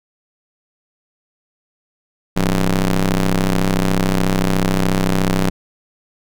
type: ring-modulated tone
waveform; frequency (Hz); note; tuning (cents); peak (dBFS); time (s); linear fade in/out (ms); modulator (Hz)
sawtooth; 96.8; G2; -21; -7; 2.36-5.5; 10; 79.9
effects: none